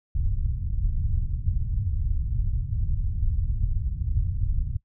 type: low-pass noise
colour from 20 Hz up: pink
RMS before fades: -25 dBFS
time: 0.15-4.77 s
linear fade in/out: 5 ms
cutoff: 110 Hz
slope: 24 dB/octave
effects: noise-tail reverb RT60 0.1 s tail -20 dB re dry